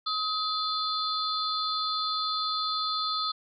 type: tone cluster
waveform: sine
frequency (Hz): 1267 / 3490 / 4167 / 4584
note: D#6 / A7 / C8 / D8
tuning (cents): +31 / -15 / -8 / -43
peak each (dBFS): -30 / -34 / -32 / -37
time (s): 0.06-3.32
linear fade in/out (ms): 10
effects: none